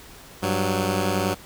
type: tone pair together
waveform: 10% pulse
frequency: 97.84 / 185 Hz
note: G2 / F#3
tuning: -3 / 0 cents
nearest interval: major seventh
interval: 1103 cents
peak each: -16 dBFS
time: 0.42-1.35 s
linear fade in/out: 20 ms
effects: pink hiss -45 dBFS RMS until 1.45 s